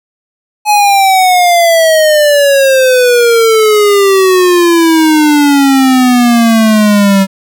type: exponential sweep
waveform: square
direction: down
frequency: 848 to 191.6 Hz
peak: -5 dBFS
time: 0.65-7.27 s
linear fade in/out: 50 ms
effects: none